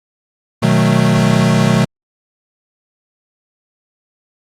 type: chord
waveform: square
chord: B dominant seventh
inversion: none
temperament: equal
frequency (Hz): 123.47 / 155.56 / 185 / 220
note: B2 / D#3 / F#3 / A3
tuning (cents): 0 / 0 / 0 / 0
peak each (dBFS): -16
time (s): 0.62-1.85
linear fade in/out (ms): 10
effects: low-pass 9000 Hz 12 dB/octave + Opus 32 kbps